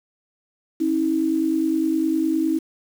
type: tone pair together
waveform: sine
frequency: 270.8 / 320.6 Hz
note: C#4 / E4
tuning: -40 / -48 cents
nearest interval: minor third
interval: 292 cents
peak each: -24 / -19 dBFS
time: 0.8-2.59 s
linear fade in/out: 10 ms
effects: 7-bit